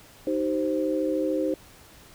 sine chord, C minor, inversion first, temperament equal with one note detuned, 311.1 / 384.6 / 523.3 Hz, Eb4 / G4 / C5, 0 / -33 / 0 cents, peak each -26 / -30 / -27 dBFS, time 0.27-1.54 s, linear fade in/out 2 ms, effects pink hiss -51 dBFS RMS until 2.14 s

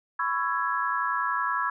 sine chord, C# minor seventh, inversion third, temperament just, 997.9 / 1108.7 / 1330.5 / 1663.1 Hz, B5 / C#6 / E6 / G#6, +18 / 0 / +16 / +2 cents, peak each -30 dBFS, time 0.19-1.7 s, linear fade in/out 5 ms, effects none

